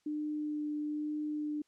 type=tone with vibrato; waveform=sine; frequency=300 Hz; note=D4; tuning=37 cents sharp; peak=-33 dBFS; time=0.06-1.62 s; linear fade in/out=5 ms; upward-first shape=sine; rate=1.1 Hz; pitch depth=9 cents each way; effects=white hiss -75 dBFS RMS until 1.67 s + low-pass 7000 Hz 12 dB/octave